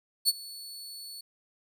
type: tone with ADSR envelope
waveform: sawtooth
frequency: 4429 Hz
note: C#8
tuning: 2 cents flat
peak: -16 dBFS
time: 0.25-1.21 s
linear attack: 36 ms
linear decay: 32 ms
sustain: -22 dB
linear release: 5 ms
effects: none